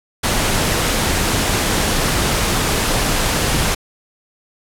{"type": "noise", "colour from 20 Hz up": "pink", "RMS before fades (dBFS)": -17, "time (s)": [0.23, 3.75], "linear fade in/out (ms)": 10, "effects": ["low-pass 12000 Hz 12 dB/octave"]}